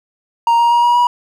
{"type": "tone with pitch steps", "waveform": "triangle", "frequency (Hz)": [933, 941.7, 950.4, 959.2, 968.1], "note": ["A#5", "A#5", "A#5", "A#5", "B5"], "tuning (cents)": [1, 17, 33, 49, -35], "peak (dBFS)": -7, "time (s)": [0.47, 1.07], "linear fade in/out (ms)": 2, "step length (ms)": 120, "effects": []}